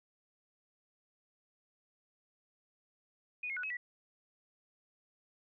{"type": "tone with pitch steps", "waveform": "sine", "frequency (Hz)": [2473, 2155, 1476, 2562, 1949], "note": ["D#7", "C#7", "F#6", "E7", "B6"], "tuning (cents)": [-11, -49, -5, -50, -23], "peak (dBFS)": -36, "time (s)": [3.43, 3.77], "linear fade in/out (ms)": 5, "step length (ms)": 68, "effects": []}